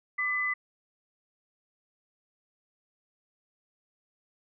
sine tone pair together, 1174.7 / 2008 Hz, D6 / B6, 0 / +28 cents, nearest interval major sixth, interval 928 cents, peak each -35 / -27 dBFS, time 0.18-0.54 s, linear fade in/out 10 ms, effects none

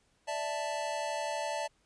square chord, D suspended second, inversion none, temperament equal, 587.3 / 659.3 / 880 Hz, D5 / E5 / A5, 0 / 0 / 0 cents, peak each -38 / -39 / -37 dBFS, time 0.27-1.68 s, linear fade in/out 20 ms, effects pink hiss -71 dBFS RMS until 1.85 s + resampled to 22050 Hz

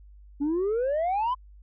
sine exponential sweep, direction up, 277.2 to 1046.5 Hz, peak -21 dBFS, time 0.4-1.35 s, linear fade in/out 20 ms, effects tanh soft clip ceiling -22 dBFS + added 50 Hz sine -47 dBFS peak until 1.62 s

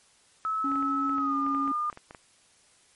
sine tone with pitch glide, 1298 to 1211.1 Hz, E6 to D#6, -27 to -47 cents, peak -26 dBFS, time 0.45-1.9 s, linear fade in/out 0 ms, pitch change -120 cents, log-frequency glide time 1.14-1.36 s
triangle tone, 277.8 Hz, C#4, 4 cents sharp, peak -27 dBFS, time 0.64-1.72 s, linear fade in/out 5 ms
clicks, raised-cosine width 0.5 ms, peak -28 dBFS, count 12, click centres 0.717 / 0.757 / 0.826 / 1.095 / 1.183 / 1.465 / 1.548 / 1.677 / 1.928 / 1.974 / 2.109 / 2.148 s
effects white hiss -61 dBFS RMS until 2.95 s + MP3 48 kbps

